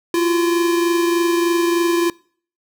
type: tone pair together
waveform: square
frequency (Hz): 341.5 / 364.8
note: F4 / F#4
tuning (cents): -39 / -24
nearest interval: minor second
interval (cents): 115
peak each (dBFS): -16 / -26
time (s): 0.14-2.1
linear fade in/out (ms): 2
effects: noise-tail reverb RT60 0.5 s tail -24 dB re dry